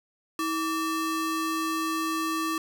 square ring-modulated tone, 740 Hz, F#5, in tune, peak -24 dBFS, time 0.39-2.58 s, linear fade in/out 2 ms, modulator 418 Hz, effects none

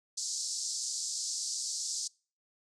pink band-pass noise, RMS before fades -36 dBFS, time 0.17-2.08 s, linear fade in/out 10 ms, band 4600 to 8300 Hz, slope 48 dB/octave, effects noise-tail reverb RT60 0.4 s tail -26 dB re dry

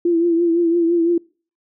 sine tone with vibrato, 338.7 Hz, E4, 47 cents sharp, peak -13 dBFS, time 0.05-1.18 s, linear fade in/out 5 ms, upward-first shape triangle, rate 5.9 Hz, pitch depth 59 cents each way, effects noise-tail reverb RT60 0.4 s tail -25 dB re dry

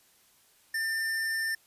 square tone, 1794 Hz, A6, 33 cents sharp, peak -29 dBFS, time 0.74-1.55 s, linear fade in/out 5 ms, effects white hiss -63 dBFS RMS until 1.66 s + resampled to 32000 Hz

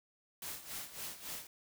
white noise with tremolo, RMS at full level -42 dBFS, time 0.42-1.47 s, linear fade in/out 2 ms, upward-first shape sine, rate 3.6 Hz, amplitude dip 75%, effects none

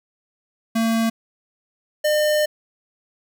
square tone pair in turn, 226.4 / 604.4 Hz, A3 / D5, +50 / +50 cents, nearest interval octave + perfect fourth, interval 1700 cents, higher second, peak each -18 / -17 dBFS, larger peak second, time 0.75-1.1 / 2.04-2.46 s, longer second, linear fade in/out 10 ms, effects none

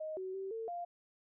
sine tone with pitch steps, 624 / 375.5 / 385.8 / 449.5 / 697 Hz, D#5 / F#4 / G4 / A4 / F5, +5 / +26 / -28 / +37 / -4 cents, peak -38 dBFS, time 0-0.85 s, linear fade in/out 10 ms, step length 170 ms, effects none

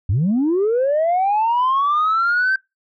sine linear sweep, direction up, 81.6 to 1567 Hz, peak -13 dBFS, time 0.09-2.56 s, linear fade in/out 5 ms, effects noise-tail reverb RT60 0.2 s tail -23 dB re dry + tanh soft clip ceiling -12 dBFS

